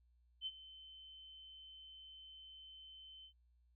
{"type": "tone with ADSR envelope", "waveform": "sine", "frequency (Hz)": 3071, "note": "G7", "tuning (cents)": -36, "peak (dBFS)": -38, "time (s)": [0.41, 3.33], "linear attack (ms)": 53, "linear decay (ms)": 43, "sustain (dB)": -16, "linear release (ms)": 85, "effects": ["added 60 Hz sine -69 dBFS peak until 3.75 s"]}